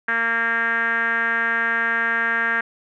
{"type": "tone with low-pass filter", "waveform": "5% pulse", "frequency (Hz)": 230, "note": "A#3", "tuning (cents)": -23, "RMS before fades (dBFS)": -21, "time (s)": [0.08, 2.61], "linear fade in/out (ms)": 5, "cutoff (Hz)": 1700, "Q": 9.4, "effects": []}